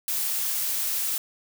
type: noise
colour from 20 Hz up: blue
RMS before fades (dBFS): -27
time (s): 0.08-1.18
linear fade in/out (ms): 2
effects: none